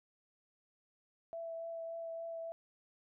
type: tone with vibrato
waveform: sine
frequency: 663 Hz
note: E5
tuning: 10 cents sharp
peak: -40 dBFS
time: 1.33-2.52 s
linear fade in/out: 0 ms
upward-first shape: triangle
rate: 3.5 Hz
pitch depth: 13 cents each way
effects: none